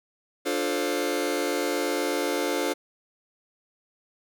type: chord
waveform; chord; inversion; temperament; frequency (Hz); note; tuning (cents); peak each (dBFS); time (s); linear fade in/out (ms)
sawtooth; D minor seventh; none; just; 293.7 / 352.4 / 440.5 / 528.6; D4 / F4 / A4 / C5; 0 / +16 / +2 / +18; -26; 0.45-2.74; 20
effects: none